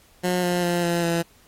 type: tone with pitch steps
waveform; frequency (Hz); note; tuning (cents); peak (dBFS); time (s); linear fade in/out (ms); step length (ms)
15% pulse; 180 / 177.11 / 174.27 / 171.47 / 168.72; F#3 / F3 / F3 / F3 / E3; -47 / +25 / -3 / -31 / +41; -14; 0.23-1.23; 20; 200
effects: pink hiss -55 dBFS RMS until 1.47 s + MP3 64 kbps